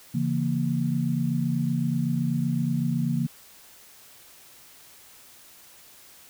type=chord; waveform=sine; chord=A# diminished; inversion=first; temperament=just; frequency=139.85 / 167.82 / 233.1 Hz; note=C#3 / E3 / A#3; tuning=+16 / +31 / 0 cents; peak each=-27 dBFS; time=0.14-3.27 s; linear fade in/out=10 ms; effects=white hiss -51 dBFS RMS until 6.29 s